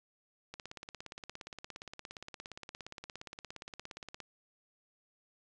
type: click train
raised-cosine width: 0.2 ms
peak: -27 dBFS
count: 64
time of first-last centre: 0.54-4.203 s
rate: 17.2 Hz
effects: resampled to 24000 Hz